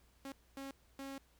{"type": "tone bursts at uneven times", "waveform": "sawtooth", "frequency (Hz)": 272.7, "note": "C#4", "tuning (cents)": -28, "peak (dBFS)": -40, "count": 3, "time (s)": [[0.25, 0.32], [0.57, 0.71], [0.99, 1.18]], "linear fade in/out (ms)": 2, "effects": ["added 60 Hz sine -68 dBFS peak until 1.39 s", "pink hiss -71 dBFS RMS until 1.39 s"]}